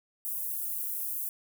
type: high-pass noise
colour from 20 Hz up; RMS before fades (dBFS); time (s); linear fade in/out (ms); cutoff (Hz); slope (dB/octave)
pink; -34; 0.25-1.29; 0; 12000; 24
effects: none